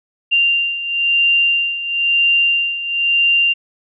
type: beating tone pair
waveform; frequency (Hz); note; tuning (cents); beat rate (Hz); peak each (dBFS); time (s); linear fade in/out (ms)
sine; 2782 / 2783; F7 / F7; -7 / -7; 1; -19 / -14; 0.31-3.54; 20
effects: none